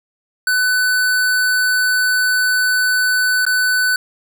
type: tone with dropouts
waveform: square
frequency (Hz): 1500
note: F#6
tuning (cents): +23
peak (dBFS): -14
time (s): 0.47-3.96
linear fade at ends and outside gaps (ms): 2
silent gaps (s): 3.452-3.465
effects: none